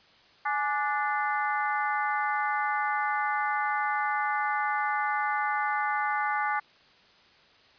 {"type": "harmonic tone with a mistuned harmonic", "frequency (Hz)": 293.7, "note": "D4", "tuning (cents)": 0, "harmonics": [3, 4, 5, 6, 7], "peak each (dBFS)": [-29, -31, -33, -35, -36], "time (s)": [0.45, 6.6], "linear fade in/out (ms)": 10, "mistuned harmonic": 3, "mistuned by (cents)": -79, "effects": ["white hiss -58 dBFS RMS until 7.78 s", "resampled to 11025 Hz"]}